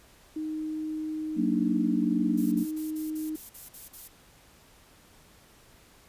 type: tone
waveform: sine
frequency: 311.1 Hz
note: D#4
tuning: in tune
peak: -30 dBFS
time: 0.36-3.36 s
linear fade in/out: 5 ms
type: chord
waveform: sine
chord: Gb augmented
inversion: none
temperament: just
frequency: 185 / 231.2 / 289.1 Hz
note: Gb3 / Bb3 / D4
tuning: 0 / -14 / -27 cents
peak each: -30 / -27 / -28 dBFS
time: 1.35-2.66 s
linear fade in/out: 50 ms
type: noise bursts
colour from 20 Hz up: violet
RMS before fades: -42 dBFS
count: 9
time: 2.37-4.08 s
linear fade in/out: 10 ms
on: 150 ms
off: 45 ms
effects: pink hiss -57 dBFS RMS until 6.08 s + resampled to 32000 Hz